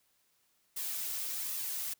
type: noise with flanger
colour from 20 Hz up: blue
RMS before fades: -37 dBFS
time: 0.76-1.94 s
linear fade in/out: 10 ms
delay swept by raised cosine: 1.3 to 3.2 ms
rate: 1.3 Hz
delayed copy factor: -0.5
effects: white hiss -73 dBFS RMS until 1.99 s